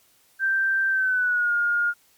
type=tone with pitch glide; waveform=sine; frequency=1568 to 1421.3 Hz; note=G6 to F6; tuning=0 to +30 cents; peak=-19 dBFS; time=0.39-1.94 s; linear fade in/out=50 ms; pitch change=-170 cents; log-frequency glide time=0.89-1.53 s; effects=white hiss -60 dBFS RMS until 2.17 s + MP3 96 kbps